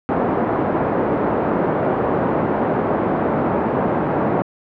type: band-pass noise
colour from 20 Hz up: pink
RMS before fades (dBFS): -19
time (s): 0.09-4.42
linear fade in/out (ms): 0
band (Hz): 210 to 900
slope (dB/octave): 12
effects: low-pass 2000 Hz 12 dB/octave